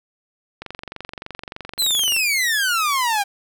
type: click train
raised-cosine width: 0.3 ms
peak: -16 dBFS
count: 37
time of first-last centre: 0.62-2.165 s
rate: 23.3 Hz
type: exponential sweep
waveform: sawtooth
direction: down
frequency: 4186 to 784 Hz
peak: -14 dBFS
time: 1.78-3.24 s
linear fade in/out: 20 ms
effects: none